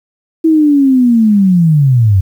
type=linear sweep; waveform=sine; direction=down; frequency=326.9 to 90.2 Hz; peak=-5 dBFS; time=0.44-2.21 s; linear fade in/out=10 ms; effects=7-bit